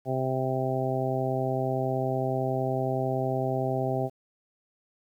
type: harmonic tone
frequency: 130.81 Hz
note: C3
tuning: in tune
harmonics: 1 / 2 / 3 / 4 / 5 / 6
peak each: -30 / -34 / -32 / -35 / -31 / -34 dBFS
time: 0.05-4.1 s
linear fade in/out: 50 ms
effects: 10-bit